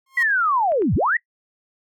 sawtooth tone with exponential growth, 1067 Hz, C6, 34 cents sharp, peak -25 dBFS, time 0.06-0.23 s, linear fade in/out 5 ms, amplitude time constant 36 ms
sine linear two-way sweep, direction down then up, 1990 to 63.2 to 1990 Hz, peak -16 dBFS, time 0.17-1.17 s, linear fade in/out 5 ms, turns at 0.95 s
clicks, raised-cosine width 0.5 ms, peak -25 dBFS, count 2, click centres 0.72 / 0.821 s
effects noise-tail reverb RT60 0.1 s tail -23 dB re dry

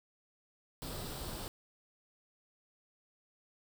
pink noise with comb filter, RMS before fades -42 dBFS, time 0.82-1.48 s, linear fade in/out 0 ms, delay 0.23 ms, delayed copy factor +0.5, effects none

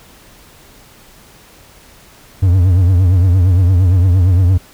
triangle tone with vibrato, 91 Hz, F#2, 28 cents flat, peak -5 dBFS, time 2.42-4.58 s, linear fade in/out 10 ms, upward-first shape triangle, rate 8.7 Hz, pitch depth 130 cents each way, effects pink hiss -43 dBFS RMS until 4.73 s

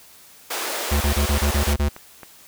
pink high-pass noise, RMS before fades -27 dBFS, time 0.5-1.74 s, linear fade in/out 10 ms, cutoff 380 Hz, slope 24 dB/octave
square tone bursts, 72.4 Hz, D2, 24 cents flat, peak -18 dBFS, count 8, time 0.91-1.89 s, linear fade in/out 10 ms, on 98 ms, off 28 ms
click train, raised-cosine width 0.5 ms, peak -22 dBFS, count 5, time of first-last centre 1.16-2.232 s, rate 3.73 Hz
effects white hiss -48 dBFS RMS until 2.47 s

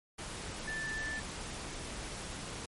sine tone in noise, 1760 Hz, A6, in tune, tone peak -36 dBFS, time 0.67-1.2 s, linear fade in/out 10 ms, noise pink, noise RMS -42 dBFS, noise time 0.18-2.66 s, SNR +3 dB, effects MP3 48 kbps

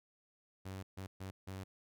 sawtooth tone bursts at uneven times, 95.4 Hz, G2, 47 cents flat, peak -39 dBFS, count 4, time 0.65-0.83 / 0.97-1.07 / 1.2-1.31 / 1.47-1.64 s, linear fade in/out 10 ms, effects none

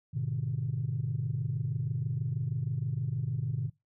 sine chord, G# diminished, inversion none, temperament equal with one note detuned, 103.83 / 123.47 / 149.83 Hz, G#2 / B2 / D3, 0 / 0 / +35 cents, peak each -36 / -32 / -33 dBFS, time 0.13-3.7 s, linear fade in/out 20 ms, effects noise-tail reverb RT60 0.2 s tail -20 dB re dry + tanh soft clip ceiling -22 dBFS

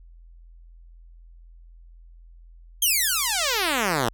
5% pulse exponential sweep, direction down, 3283 to 107.9 Hz, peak -10 dBFS, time 2.82-4.09 s, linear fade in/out 5 ms, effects added 42 Hz sine -45 dBFS peak until 4.13 s

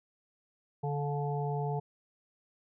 harmonic tone with a mistuned harmonic, 144.8 Hz, D3, 24 cents flat, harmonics 1 / 3 / 5 / 6, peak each -32 / -37 / -39 / -40 dBFS, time 0.83-1.8 s, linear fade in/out 10 ms, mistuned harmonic 5, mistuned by -24 cents, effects none

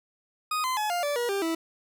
40% pulse tone with pitch steps, 1244.5 / 1028.5 / 850 / 702.5 / 580.6 / 479.8 / 396.5 / 327.7 Hz, D#6 / C6 / G#5 / F5 / D5 / A#4 / G4 / E4, 0 / -30 / +40 / +10 / -20 / +50 / +20 / -10 cents, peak -25 dBFS, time 0.51-1.55 s, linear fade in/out 5 ms, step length 130 ms, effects none

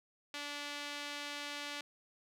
sawtooth tone with band-pass filter, 290.1 Hz, D4, 21 cents flat, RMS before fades -43 dBFS, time 0.34-1.81 s, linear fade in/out 2 ms, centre 3300 Hz, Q 1, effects none

